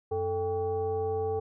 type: tone with frequency modulation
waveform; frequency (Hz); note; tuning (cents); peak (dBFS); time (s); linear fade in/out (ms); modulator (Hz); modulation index
sine; 440; A4; 0; -27; 0.11-1.4; 10; 347; 0.78
effects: none